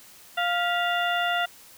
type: harmonic tone with a mistuned harmonic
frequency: 700 Hz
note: F5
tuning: 4 cents sharp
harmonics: 1 / 2 / 3 / 4 / 5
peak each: -26 / -27 / -32 / -31 / -35 dBFS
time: 0.37-1.46 s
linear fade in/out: 10 ms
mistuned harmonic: 3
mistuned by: -130 cents
effects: white hiss -50 dBFS RMS until 1.77 s